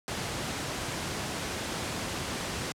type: noise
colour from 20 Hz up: pink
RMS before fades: -33 dBFS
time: 0.08-2.72 s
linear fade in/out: 0 ms
effects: high-pass 80 Hz 12 dB/octave + low-pass 9000 Hz 12 dB/octave